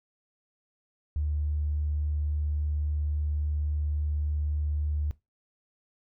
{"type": "tone with tanh clipping", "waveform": "triangle", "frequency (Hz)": 74.7, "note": "D2", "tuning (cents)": 30, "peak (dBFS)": -26, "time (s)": [1.16, 5.11], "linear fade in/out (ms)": 0, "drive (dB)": 4, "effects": ["noise-tail reverb RT60 0.2 s tail -18 dB re dry"]}